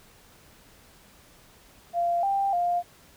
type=tone with pitch steps; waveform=sine; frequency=691 / 790 / 702 Hz; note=F5 / G5 / F5; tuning=-19 / +13 / +9 cents; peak=-22 dBFS; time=1.93-2.83 s; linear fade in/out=50 ms; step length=300 ms; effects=pink hiss -55 dBFS RMS until 3.16 s